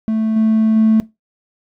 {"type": "tone with level steps", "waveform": "triangle", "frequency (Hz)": 220, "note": "A3", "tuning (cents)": 0, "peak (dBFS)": [-12, -8, -6], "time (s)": [0.08, 1], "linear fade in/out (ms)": 0, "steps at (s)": [0.36, 0.76], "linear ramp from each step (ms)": 5, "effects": ["noise-tail reverb RT60 0.2 s tail -20 dB re dry", "tanh soft clip ceiling -4 dBFS"]}